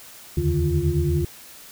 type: tone cluster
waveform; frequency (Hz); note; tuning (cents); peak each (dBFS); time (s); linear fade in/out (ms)
sine; 76.4 / 84.3 / 142.9 / 152.8 / 348.1; D#2 / E2 / D3 / D#3 / F4; -31 / +39 / -47 / -31 / -6; -25; 0.37-1.25; 5
effects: white hiss -44 dBFS RMS until 1.71 s